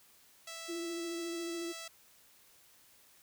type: tone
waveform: 5% pulse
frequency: 659.3 Hz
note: E5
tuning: in tune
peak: -32 dBFS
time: 0.47-1.88 s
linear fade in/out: 5 ms
type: tone with vibrato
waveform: sine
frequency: 340.1 Hz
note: F4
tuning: 46 cents flat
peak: -37 dBFS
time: 0.68-1.73 s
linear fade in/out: 20 ms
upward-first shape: sine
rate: 14 Hz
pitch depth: 30 cents each way
effects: white hiss -63 dBFS RMS until 3.22 s